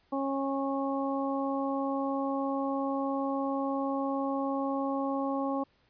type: harmonic tone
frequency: 273.7 Hz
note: C#4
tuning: 22 cents flat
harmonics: 1 / 2 / 3 / 4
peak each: -31 / -34 / -36 / -37 dBFS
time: 0.12-5.64 s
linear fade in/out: 10 ms
effects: pink hiss -68 dBFS RMS until 5.89 s + resampled to 11025 Hz